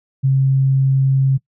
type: tone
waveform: sine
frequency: 134.5 Hz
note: C3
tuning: 48 cents sharp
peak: -11 dBFS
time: 0.23-1.38 s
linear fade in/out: 20 ms
effects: noise-tail reverb RT60 0.1 s tail -21 dB re dry